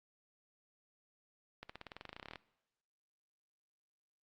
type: accelerating click train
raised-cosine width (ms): 0.3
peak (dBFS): -30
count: 19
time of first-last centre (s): 1.63-2.358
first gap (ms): 65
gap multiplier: 0.94
effects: noise-tail reverb RT60 0.9 s tail -19 dB re dry + Opus 48 kbps